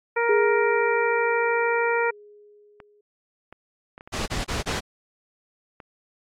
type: harmonic tone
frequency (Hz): 468.3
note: A#4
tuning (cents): +8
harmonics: 1 / 2 / 3 / 4 / 5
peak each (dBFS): -23 / -26 / -28 / -29 / -30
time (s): 0.16-2.11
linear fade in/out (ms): 10
type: tone with exponential decay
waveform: sine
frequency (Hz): 415.3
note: G#4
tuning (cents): 0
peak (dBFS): -17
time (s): 0.29-3.01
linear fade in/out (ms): 5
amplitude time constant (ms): 590
type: clicks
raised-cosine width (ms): 0.5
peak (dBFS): -27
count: 8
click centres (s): 2.802 / 3.526 / 3.979 / 4.009 / 4.075 / 4.213 / 4.617 / 5.802
type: noise bursts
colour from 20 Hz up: pink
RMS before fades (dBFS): -27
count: 4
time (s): 4.12-4.807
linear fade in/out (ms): 20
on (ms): 150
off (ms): 29
effects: low-pass 7000 Hz 12 dB/octave + AAC 64 kbps